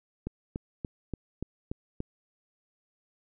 click train, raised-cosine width 3 ms, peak -20 dBFS, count 7, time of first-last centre 0.27-2.004 s, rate 3.46 Hz, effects none

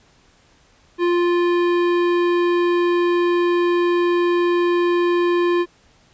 sine tone with hard clipping, 349.2 Hz, F4, in tune, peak -17 dBFS, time 0.98-5.66 s, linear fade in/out 50 ms, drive 15 dB, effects pink hiss -55 dBFS RMS until 6.13 s + resampled to 16000 Hz

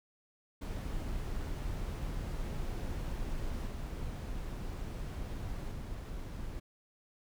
brown noise with level steps, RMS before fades -37 / -39 / -41 dBFS, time 0.61-6.6 s, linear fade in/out 10 ms, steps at 3.67 / 5.71 s, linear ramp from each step 10 ms, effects none

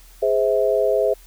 sine chord, Ab augmented, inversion none, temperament just, 415.3 / 519.1 / 648.9 Hz, Ab4 / C5 / E5, 0 / -14 / -27 cents, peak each -20 dBFS, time 0.22-1.14 s, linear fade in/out 10 ms, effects added 40 Hz sine -45 dBFS peak until 1.26 s + white hiss -51 dBFS RMS until 1.26 s

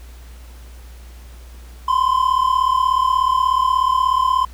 triangle tone pair together, 1014.4 / 1051 Hz, B5 / C6, +46 / +7 cents, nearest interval minor second, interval 61 cents, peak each -15 dBFS, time 1.88-4.45 s, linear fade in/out 5 ms, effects added 60 Hz sine -36 dBFS peak until 4.53 s + pink hiss -48 dBFS RMS until 4.53 s

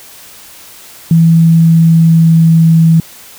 sine tone with pitch glide, 164.81 to 163.29 Hz, E3 to E3, 0 to -16 cents, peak -3 dBFS, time 1.11-3 s, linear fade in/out 2 ms, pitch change -16 cents, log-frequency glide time 1.24-2.76 s, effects white hiss -35 dBFS RMS until 3.38 s

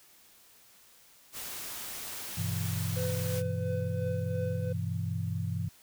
white noise, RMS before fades -40 dBFS, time 1.32-3.43 s, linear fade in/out 50 ms
sine chord, E minor, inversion first, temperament just, 98.89 / 123.61 / 164.81 Hz, G2 / B2 / E3, +16 / +2 / 0 cents, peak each -33 / -36 / -35 dBFS, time 2.37-5.69 s, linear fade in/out 10 ms
triangle tone with tremolo, 505 Hz, B4, 39 cents sharp, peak -30 dBFS, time 2.96-4.73 s, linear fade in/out 10 ms, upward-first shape triangle, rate 2.9 Hz, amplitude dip 60%
effects white hiss -59 dBFS RMS until 5.82 s

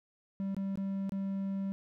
triangle tone with dropouts, 195 Hz, G3, 9 cents flat, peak -30 dBFS, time 0.4-1.72 s, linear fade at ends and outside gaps 0 ms, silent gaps 0.546-0.566 / 0.756-0.774 / 1.094-1.121 s, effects none

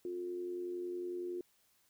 sine tone with amplitude modulation, 355.4 Hz, F4, 30 cents sharp, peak -35 dBFS, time 0.05-1.41 s, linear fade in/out 2 ms, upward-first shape sine, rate 90.9 Hz, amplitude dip 50%, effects white hiss -72 dBFS RMS until 1.89 s

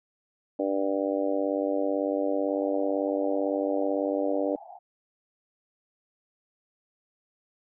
harmonic tone, 98 Hz, G2, in tune, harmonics 3 / 4 / 5 / 6 / 7 / 8, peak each -29 / -35 / -30 / -29 / -38 / -40 dBFS, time 0.59-4.56 s, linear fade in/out 5 ms
white band-pass noise, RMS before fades -45 dBFS, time 2.48-4.79 s, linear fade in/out 10 ms, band 680 to 820 Hz, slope 96 dB/octave
effects none

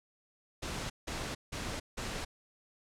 pink noise bursts, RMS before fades -38 dBFS, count 4, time 0.62-2.25 s, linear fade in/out 10 ms, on 280 ms, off 170 ms, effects low-pass 8000 Hz 12 dB/octave

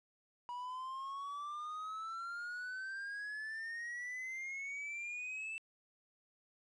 triangle exponential sweep, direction up, 967 to 2660 Hz, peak -39 dBFS, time 0.49-5.58 s, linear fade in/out 0 ms, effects resampled to 22050 Hz + 12-bit

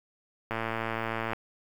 click train, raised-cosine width 0.5 ms, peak -16 dBFS, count 94, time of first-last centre 0.51-1.333 s, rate 113 Hz, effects 8-bit

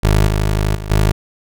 20% pulse tone with level steps, 51.91 Hz, G#1, in tune, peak -5 / -9 / -19 / -6 dBFS, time 0.03-1.12 s, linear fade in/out 10 ms, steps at 0.27 / 0.75 / 0.9 s, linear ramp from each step 2 ms, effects none

